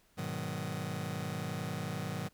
sawtooth chord, G# minor seventh, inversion none, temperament just, 103.83 / 124.59 / 155.74 / 186.89 Hz, G#2 / B2 / D#3 / F#3, 0 / +16 / +2 / +18 cents, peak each -38 / -38 / -35 / -37 dBFS, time 0.17-2.29 s, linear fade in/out 20 ms, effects pink hiss -68 dBFS RMS until 2.33 s

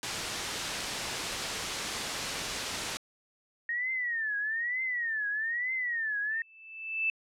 white low-pass noise, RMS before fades -36 dBFS, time 0.03-2.97 s, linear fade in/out 0 ms, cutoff 6000 Hz, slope 12 dB/octave
sine tone with vibrato, 1852 Hz, A#6, 12 cents flat, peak -29 dBFS, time 3.69-6.42 s, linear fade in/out 2 ms, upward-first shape triangle, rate 1.1 Hz, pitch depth 210 cents each way
sine tone with exponential growth, 2639 Hz, E7, 1 cent sharp, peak -24 dBFS, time 6.31-7.1 s, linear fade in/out 2 ms, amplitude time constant 170 ms
effects low-pass 12000 Hz 12 dB/octave

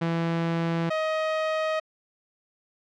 sawtooth tone pair in turn, 166.7 / 629.4 Hz, E3 / D#5, +20 / +20 cents, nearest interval octave + major seventh, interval 2300 cents, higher second, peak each -20 dBFS, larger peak neither, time 0.01-0.9 / 0.9-1.8 s, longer second, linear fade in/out 10 ms, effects low-pass 3000 Hz 12 dB/octave

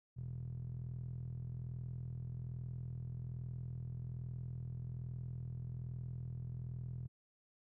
15% pulse tone with band-pass filter, 41.2 Hz, E1, in tune, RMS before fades -44 dBFS, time 0.16-7.08 s, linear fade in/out 20 ms, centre 120 Hz, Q 4, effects none

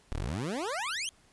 20% pulse exponential sweep, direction up, 30.87 to 3272 Hz, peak -27 dBFS, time 0.12-1.09 s, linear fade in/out 0 ms, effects pink hiss -63 dBFS RMS until 1.32 s + resampled to 24000 Hz

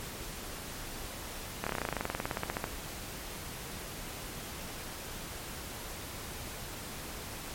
slowing click train, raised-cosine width 0.5 ms, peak -16 dBFS, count 23, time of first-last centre 1.64-2.641 s, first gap 26 ms, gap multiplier 1.05, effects pink hiss -42 dBFS RMS until 7.54 s + MP3 64 kbps

